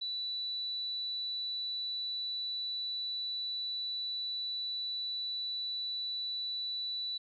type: tone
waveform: sine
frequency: 3960 Hz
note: B7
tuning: 4 cents sharp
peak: -34 dBFS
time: 0.01-7.18 s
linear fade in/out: 10 ms
effects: none